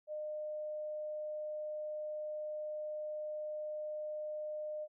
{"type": "tone", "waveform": "sine", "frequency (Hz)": 608, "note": "D#5", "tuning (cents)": -40, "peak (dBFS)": -38, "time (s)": [0.07, 4.88], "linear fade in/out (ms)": 50, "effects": []}